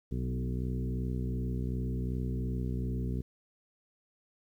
harmonic tone with a mistuned harmonic, 62.7 Hz, B1, 27 cents sharp, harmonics 1 / 2 / 3 / 4 / 5 / 6 / 7, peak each -34 / -35 / -39 / -40 / -49 / -45 / -48 dBFS, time 0.11-3.22 s, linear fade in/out 10 ms, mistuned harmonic 3, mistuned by -18 cents, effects 11-bit

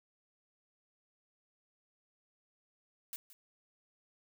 blue noise with echo, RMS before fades -42 dBFS, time 3.13-3.16 s, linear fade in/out 0 ms, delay 170 ms, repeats 1, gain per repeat -15 dB, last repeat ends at 3.33 s, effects none

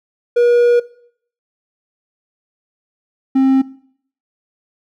triangle tone pair in turn, 480 / 266 Hz, B4 / C4, -49 / +29 cents, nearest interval minor seventh, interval 1022 cents, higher first, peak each -7 dBFS, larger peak neither, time 0.36-0.8 / 3.35-3.62 s, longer first, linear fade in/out 10 ms, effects noise-tail reverb RT60 0.6 s tail -19 dB re dry

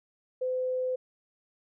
sine tone, 510 Hz, C5, 44 cents flat, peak -27 dBFS, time 0.41-0.96 s, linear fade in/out 10 ms, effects none

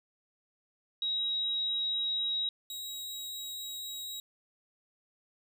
sine / sawtooth tone pair in turn, 3826 / 3826 Hz, A#7 / A#7, +44 / +44 cents, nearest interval unison, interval 0 cents, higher neither, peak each -29 / -35 dBFS, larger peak first, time 1.02-2.49 / 2.7-4.2 s, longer second, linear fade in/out 2 ms, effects none

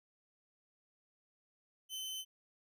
sawtooth tone, 3058 Hz, G7, 44 cents flat, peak -37 dBFS, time 1.89-2.25 s, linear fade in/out 50 ms, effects none

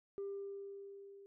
sine tone with level ramp, 397.3 Hz, G4, 23 cents sharp, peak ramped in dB -37 to -54 dBFS, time 0.18-1.26 s, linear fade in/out 0 ms, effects tanh soft clip ceiling -37 dBFS

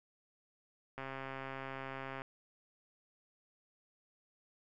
click train, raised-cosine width 0.5 ms, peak -28 dBFS, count 167, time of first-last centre 0.98-2.219 s, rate 134 Hz, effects none

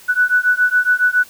sine beating tone pair, 1480 / 1487.2 Hz, F#6 / F#6, 0 / +8 cents, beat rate 7.2 Hz, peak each -15 dBFS, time 0.08-1.24 s, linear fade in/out 20 ms, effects white hiss -43 dBFS RMS until 1.29 s

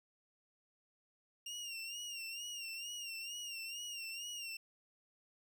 25% pulse tone with vibrato, 2794 Hz, F7, in tune, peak -39 dBFS, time 1.46-4.57 s, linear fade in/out 5 ms, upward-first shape sine, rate 2.2 Hz, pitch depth 74 cents each way, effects none

